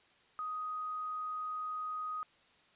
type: tone with quantisation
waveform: sine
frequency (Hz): 1250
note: D#6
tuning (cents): +8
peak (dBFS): -36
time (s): 0.39-2.23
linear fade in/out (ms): 0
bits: 11
effects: white hiss -66 dBFS RMS until 2.75 s + resampled to 8000 Hz